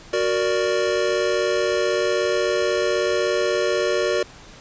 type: chord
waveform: square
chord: Gb augmented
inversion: none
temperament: equal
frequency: 370 / 466.2 / 587.3 Hz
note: Gb4 / Bb4 / D5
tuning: 0 / 0 / 0 cents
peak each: -24 dBFS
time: 0.13-4.23 s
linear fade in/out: 5 ms
effects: pink hiss -44 dBFS RMS until 4.6 s + resampled to 16000 Hz